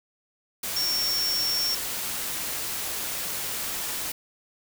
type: tone in noise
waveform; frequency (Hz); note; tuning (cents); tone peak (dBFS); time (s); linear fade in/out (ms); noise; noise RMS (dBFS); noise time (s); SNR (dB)
sine; 5480; F8; -34; -24; 0.76-1.75; 5; white; -31; 0.63-4.12; +4
effects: none